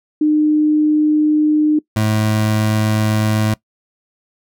sine / 25% pulse tone pair in turn, 303.8 / 107.94 Hz, D#4 / A2, -41 / -33 cents, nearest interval octave + tritone, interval 1792 cents, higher first, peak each -10 dBFS, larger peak neither, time 0.21-1.79 / 1.96-3.54 s, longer neither, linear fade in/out 5 ms, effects noise-tail reverb RT60 0.1 s tail -21 dB re dry

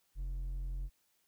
sine tone with hard clipping, 44.07 Hz, F1, 16 cents sharp, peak -37 dBFS, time 0.15-0.9 s, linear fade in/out 50 ms, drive 4 dB, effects white hiss -75 dBFS RMS until 1.27 s

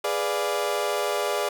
30% pulse chord, G# diminished seventh, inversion none, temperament equal, 415.3 / 493.9 / 587.3 / 698.5 Hz, G#4 / B4 / D5 / F5, 0 / 0 / 0 / 0 cents, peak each -26 / -29 / -25 / -30 dBFS, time 0.04-1.49 s, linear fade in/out 5 ms, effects none

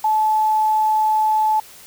sine tone with quantisation, 865 Hz, A5, 30 cents flat, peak -14 dBFS, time 0.04-1.6 s, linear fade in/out 5 ms, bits 7, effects white hiss -43 dBFS RMS until 1.86 s

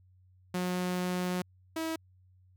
sawtooth tone pair in turn, 180.7 / 323 Hz, F#3 / E4, -41 / -35 cents, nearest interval minor seventh, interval 1006 cents, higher second, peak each -26 / -28 dBFS, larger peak first, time 0.54-1.42 / 1.76-1.96 s, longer first, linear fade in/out 5 ms, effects added 92 Hz sine -59 dBFS peak until 2.56 s

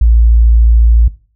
sine tone, 56.9 Hz, A#1, 41 cents flat, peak -4 dBFS, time 0.01-1.08 s, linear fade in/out 5 ms, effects noise-tail reverb RT60 0.4 s tail -17 dB re dry

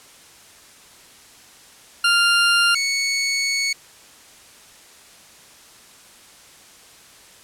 20% pulse tone pair in turn, 1396.9 / 2217 Hz, F6 / C#7, 0 / 0 cents, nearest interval minor sixth, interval 800 cents, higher second, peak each -9 / -14 dBFS, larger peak first, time 2.04-2.75 / 2.75-3.73 s, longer second, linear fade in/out 5 ms, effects white hiss -47 dBFS RMS until 7.43 s + low-pass 10000 Hz 12 dB/octave

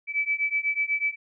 sine beating tone pair, 2300 / 2308.1 Hz, D7 / D7, -37 / -31 cents, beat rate 8.1 Hz, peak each -27 / -26 dBFS, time 0.07-1.16 s, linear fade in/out 50 ms, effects none

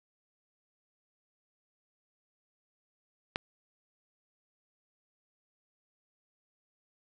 click, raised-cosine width 0.3 ms, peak -14 dBFS, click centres 3.359 s, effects none

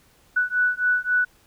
sine beating tone pair, 1480 / 1483.7 Hz, F#6 / F#6, 0 / +4 cents, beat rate 3.7 Hz, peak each -22 dBFS, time 0.36-1.25 s, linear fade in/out 10 ms, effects pink hiss -58 dBFS RMS until 1.46 s

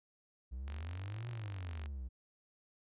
triangle exponential two-way sweep, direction up then down, 60.2 to 121.7 to 60.2 Hz, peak -38 dBFS, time 0.51-2.09 s, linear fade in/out 20 ms, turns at 1.29 s
click train, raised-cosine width 0.3 ms, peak -34 dBFS, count 57, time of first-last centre 0.68-1.859 s, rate 47.5 Hz
effects resampled to 8000 Hz

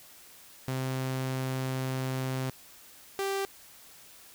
sawtooth tone pair in turn, 130.81 / 392 Hz, C3 / G4, 0 / 0 cents, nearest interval octave + perfect fifth, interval 1900 cents, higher second, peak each -26 / -25 dBFS, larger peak second, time 0.68-2.5 / 3.19-3.45 s, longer first, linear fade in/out 0 ms, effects white hiss -53 dBFS RMS until 4.34 s

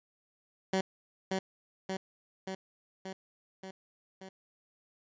15% pulse tone with echo, 190 Hz, F#3, 46 cents sharp, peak -21 dBFS, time 0.73-0.81 s, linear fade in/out 5 ms, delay 580 ms, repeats 6, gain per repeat -3 dB, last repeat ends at 4.29 s, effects resampled to 16000 Hz

